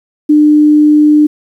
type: tone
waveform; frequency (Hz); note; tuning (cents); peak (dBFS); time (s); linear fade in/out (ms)
sine; 300; D4; +37; -3; 0.29-1.27; 10
effects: 7-bit